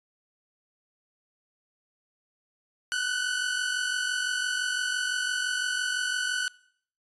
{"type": "tone pair together", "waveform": "sawtooth", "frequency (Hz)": [1475, 1520.9], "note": ["F#6", "F#6"], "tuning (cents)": [-6, 47], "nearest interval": "minor second", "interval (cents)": 53, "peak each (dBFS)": [-25, -27], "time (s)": [2.92, 6.48], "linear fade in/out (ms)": 0, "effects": ["noise-tail reverb RT60 0.6 s tail -22 dB re dry", "resampled to 24000 Hz"]}